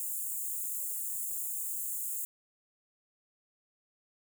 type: high-pass noise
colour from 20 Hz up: white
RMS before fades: -36 dBFS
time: 0-2.25 s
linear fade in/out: 0 ms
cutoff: 6900 Hz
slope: 96 dB/octave
effects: none